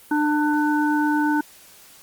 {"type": "harmonic tone", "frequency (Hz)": 298.6, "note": "D4", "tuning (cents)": 29, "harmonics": [1, 3, 5], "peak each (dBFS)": [-19, -24, -26], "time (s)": [0.11, 1.41], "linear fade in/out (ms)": 5, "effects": ["white hiss -48 dBFS RMS until 2.02 s", "Opus 32 kbps"]}